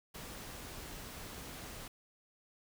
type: noise with ADSR envelope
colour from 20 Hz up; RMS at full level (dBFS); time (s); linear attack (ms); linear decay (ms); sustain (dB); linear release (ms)
pink; -45; 0.14-1.88; 12; 4; -2; 4
effects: none